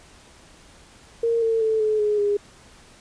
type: tone with pitch steps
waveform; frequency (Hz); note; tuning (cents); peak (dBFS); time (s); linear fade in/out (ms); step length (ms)
sine; 462.4 / 451.3 / 440.5 / 429.9 / 419.6 / 409.6; A#4 / A4 / A4 / A4 / G#4 / G#4; -14 / +44 / +2 / -40 / +18 / -24; -18; 1.23-2.37; 5; 190
effects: pink hiss -50 dBFS RMS until 3 s + resampled to 22050 Hz